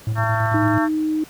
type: tone with tremolo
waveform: triangle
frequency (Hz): 110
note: A2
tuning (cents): 0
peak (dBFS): -16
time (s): 0.07-0.78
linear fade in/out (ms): 0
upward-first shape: square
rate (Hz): 9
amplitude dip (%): 40
type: harmonic tone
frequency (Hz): 224.9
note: A3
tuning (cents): +38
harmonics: 3 / 4 / 5 / 6 / 7 / 8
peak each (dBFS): -25 / -26 / -27 / -28 / -28 / -29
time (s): 0.15-0.89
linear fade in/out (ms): 50
type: tone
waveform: sine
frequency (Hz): 311.1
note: D#4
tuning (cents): 0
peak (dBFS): -18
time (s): 0.54-1.24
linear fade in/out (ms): 5
effects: pink hiss -44 dBFS RMS until 1.29 s + high-pass 60 Hz 12 dB/octave